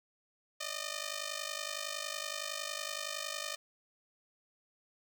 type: ring-modulated tone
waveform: 5% pulse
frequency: 608 Hz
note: D#5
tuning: 40 cents flat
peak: -23 dBFS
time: 0.6-3.56 s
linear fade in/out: 10 ms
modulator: 25.4 Hz
effects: none